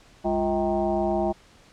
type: tone with frequency modulation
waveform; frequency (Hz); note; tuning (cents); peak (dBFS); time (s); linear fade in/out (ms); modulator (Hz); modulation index
sine; 493.9; B4; 0; -21; 0.24-1.33; 20; 145; 2.3
effects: pink hiss -54 dBFS RMS until 1.72 s + low-pass 7000 Hz 12 dB/octave